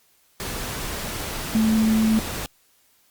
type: tone in noise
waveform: sine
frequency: 220 Hz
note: A3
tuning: in tune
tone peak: -16 dBFS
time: 1.55-2.19 s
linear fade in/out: 0 ms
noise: pink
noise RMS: -30 dBFS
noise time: 0.4-2.46 s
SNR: +11 dB
effects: white hiss -61 dBFS RMS until 3.1 s + Opus 48 kbps